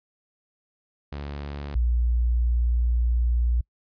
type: tone pair in turn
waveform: sawtooth / sine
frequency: 71.7 / 59.38 Hz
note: D2 / A#1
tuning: -41 / +33 cents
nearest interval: minor third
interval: 326 cents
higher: first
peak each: -28 / -19 dBFS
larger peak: second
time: 1.12-1.75 / 1.75-3.61 s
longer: second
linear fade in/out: 5 ms
effects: noise-tail reverb RT60 0.1 s tail -26 dB re dry + resampled to 11025 Hz